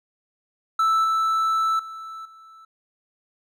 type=tone with level steps; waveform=triangle; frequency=1318.5 Hz; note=E6; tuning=in tune; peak=-15 / -17 / -32 / -43 dBFS; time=0.79-2.65 s; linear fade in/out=5 ms; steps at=1.04 / 1.79 / 2.25 s; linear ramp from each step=5 ms; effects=none